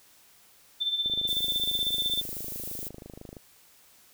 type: tone with tremolo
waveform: sine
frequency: 3549 Hz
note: A7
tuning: 14 cents sharp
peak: -23 dBFS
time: 0.8-2.22 s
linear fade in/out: 20 ms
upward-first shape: sine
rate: 16 Hz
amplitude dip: 65%
type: click train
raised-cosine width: 2 ms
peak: -29 dBFS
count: 61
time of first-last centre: 1.06-3.368 s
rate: 26 Hz
type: noise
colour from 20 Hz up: violet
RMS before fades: -37 dBFS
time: 1.27-2.89 s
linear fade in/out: 10 ms
effects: white hiss -58 dBFS RMS until 4.13 s